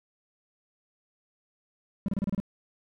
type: tone bursts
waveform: triangle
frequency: 197.9 Hz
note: G3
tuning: 17 cents sharp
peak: -23 dBFS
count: 7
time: 2.06-2.401 s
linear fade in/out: 0 ms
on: 23 ms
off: 30 ms
effects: none